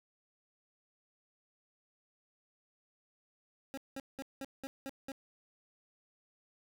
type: tone bursts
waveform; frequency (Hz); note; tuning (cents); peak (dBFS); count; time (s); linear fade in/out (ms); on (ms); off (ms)
25% pulse; 270.9; C#4; -40; -36; 7; 3.74-5.118; 0; 34; 190
effects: none